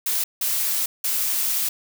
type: noise bursts at uneven times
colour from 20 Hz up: blue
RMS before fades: -23 dBFS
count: 3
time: 0.06-0.24 / 0.41-0.86 / 1.04-1.69 s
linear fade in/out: 5 ms
effects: none